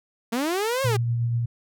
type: linear two-way sweep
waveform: sawtooth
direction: up then down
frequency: 220 to 551 to 384.5 Hz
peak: -19 dBFS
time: 0.32-0.97 s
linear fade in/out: 10 ms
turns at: 0.83 s
type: tone with tremolo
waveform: sine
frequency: 118 Hz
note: A#2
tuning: 22 cents sharp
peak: -20 dBFS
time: 0.84-1.46 s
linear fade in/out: 10 ms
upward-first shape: sine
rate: 8.2 Hz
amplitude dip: 25%
effects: none